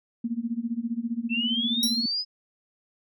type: tone with tremolo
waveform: sine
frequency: 233.1 Hz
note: A#3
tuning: in tune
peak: -23 dBFS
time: 0.24-2.06 s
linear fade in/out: 5 ms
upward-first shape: sine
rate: 15 Hz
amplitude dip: 90%
type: exponential sweep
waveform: sine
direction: up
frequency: 2637 to 5100 Hz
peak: -25 dBFS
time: 1.29-2.25 s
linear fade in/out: 50 ms
type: tone with exponential decay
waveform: sawtooth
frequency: 5588 Hz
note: F8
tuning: in tune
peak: -17 dBFS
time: 1.83-2.05 s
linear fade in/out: 1 ms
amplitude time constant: 46 ms
effects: none